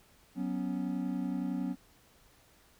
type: chord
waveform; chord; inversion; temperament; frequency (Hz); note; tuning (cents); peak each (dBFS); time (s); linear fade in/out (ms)
triangle; F# suspended fourth; none; just; 185 / 246.7 / 277.5; F#3 / B3 / C#4; 0 / -2 / +2; -34; 0.35-1.76; 50
effects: pink hiss -63 dBFS RMS until 2.79 s